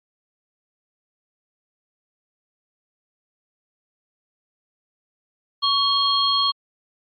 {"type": "tone cluster", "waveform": "sine", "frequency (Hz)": [1120, 3248, 4282], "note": ["C#6", "G#7", "C8"], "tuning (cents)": [18, -39, 39], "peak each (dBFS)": -21, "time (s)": [5.62, 6.52], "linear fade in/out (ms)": 20, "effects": ["MP3 32 kbps"]}